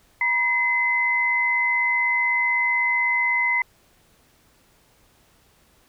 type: tone pair together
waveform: sine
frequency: 964 / 2044 Hz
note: B5 / C7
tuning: -42 / -41 cents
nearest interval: octave + minor second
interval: 1301 cents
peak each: -26 / -19 dBFS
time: 0.21-3.62 s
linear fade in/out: 2 ms
effects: pink hiss -59 dBFS RMS until 5.88 s